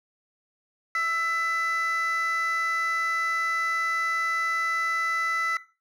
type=tone pair together; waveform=triangle; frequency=1322.6 / 2000 Hz; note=E6 / B6; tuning=+5 / +21 cents; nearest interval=perfect fifth; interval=716 cents; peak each=-23 dBFS; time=0.95-5.57 s; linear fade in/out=2 ms; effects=noise-tail reverb RT60 0.3 s tail -17 dB re dry + tanh soft clip ceiling -19 dBFS